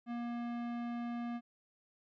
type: tone with tanh clipping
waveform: sine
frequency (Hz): 237.6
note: A#3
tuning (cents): +33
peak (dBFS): -39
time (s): 0.06-1.41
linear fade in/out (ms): 50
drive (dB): 18
effects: none